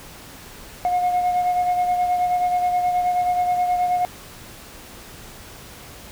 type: beating tone pair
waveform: sine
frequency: 718 / 727.4 Hz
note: F5 / F#5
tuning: +48 / -30 cents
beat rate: 9.4 Hz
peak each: -16 / -25 dBFS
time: 0.85-4.05 s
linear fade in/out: 0 ms
effects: tanh soft clip ceiling -15 dBFS + pink hiss -41 dBFS RMS until 6.11 s